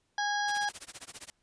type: harmonic tone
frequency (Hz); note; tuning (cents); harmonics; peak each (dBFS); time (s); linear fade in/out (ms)
823; G#5; -16; 1 / 2 / 4 / 5 / 6 / 7; -31 / -32 / -41 / -45 / -42 / -42; 0.18-0.69; 2
type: noise with tremolo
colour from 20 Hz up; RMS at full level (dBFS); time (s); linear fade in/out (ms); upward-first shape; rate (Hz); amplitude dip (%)
white; -41; 0.48-1.3; 0; sine; 15; 100
effects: pink hiss -75 dBFS RMS until 1.42 s + resampled to 22050 Hz